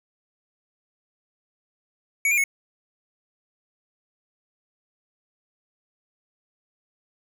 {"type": "tone with pitch steps", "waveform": "square", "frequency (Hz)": [2250, 2401, 2198], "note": ["C#7", "D7", "C#7"], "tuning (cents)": [25, 38, -15], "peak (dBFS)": -19, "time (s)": [2.25, 2.439], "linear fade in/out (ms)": 2, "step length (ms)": 63, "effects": []}